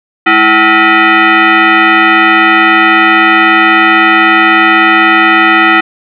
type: tone with frequency modulation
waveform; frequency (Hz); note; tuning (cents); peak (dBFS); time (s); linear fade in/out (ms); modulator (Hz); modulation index
sine; 329.6; E4; 0; -3; 0.26-5.81; 10; 543; 4.1
effects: none